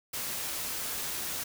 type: noise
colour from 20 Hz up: white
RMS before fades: -35 dBFS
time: 0.13-1.44 s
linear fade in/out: 10 ms
effects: none